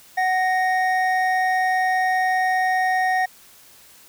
triangle tone pair together, 745 / 1860 Hz, F#5 / A#6, +12 / -4 cents, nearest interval octave + major third, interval 1584 cents, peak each -17 / -21 dBFS, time 0.17-3.26 s, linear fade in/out 10 ms, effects white hiss -49 dBFS RMS until 4.08 s

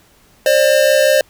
square tone pair together, 535 / 600.5 Hz, C5 / D5, +38 / +38 cents, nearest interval major second, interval 200 cents, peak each -13 dBFS, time 0.46-1.21 s, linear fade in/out 2 ms, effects pink hiss -51 dBFS RMS until 1.29 s

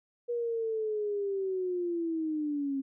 sine linear sweep, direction down, 481.4 to 268.2 Hz, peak -29 dBFS, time 0.28-2.82 s, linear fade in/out 20 ms, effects none

